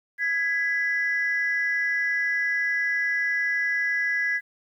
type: tone pair together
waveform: sine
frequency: 1661.2 / 1992.8 Hz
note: G#6 / B6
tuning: 0 / +15 cents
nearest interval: minor third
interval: 315 cents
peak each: -24 / -24 dBFS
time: 0.18-4.41 s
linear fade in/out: 50 ms
effects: tanh soft clip ceiling -16 dBFS + 10-bit